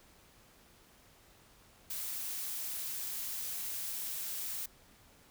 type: noise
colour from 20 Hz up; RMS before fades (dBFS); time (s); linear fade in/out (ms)
blue; -39; 1.9-4.66; 5
effects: pink hiss -62 dBFS RMS until 5.3 s